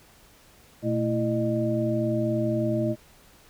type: tone cluster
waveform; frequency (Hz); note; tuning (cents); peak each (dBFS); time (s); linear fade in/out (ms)
sine; 119.8 / 223.8 / 332.1 / 609; A#2 / A3 / E4 / D#5; +48 / +30 / +13 / -37; -28; 0.82-2.96; 50
effects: pink hiss -55 dBFS RMS until 3.49 s